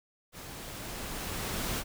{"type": "noise with level ramp", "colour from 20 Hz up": "pink", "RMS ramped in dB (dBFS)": [-45, -32], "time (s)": [0.32, 1.84], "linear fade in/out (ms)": 50, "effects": []}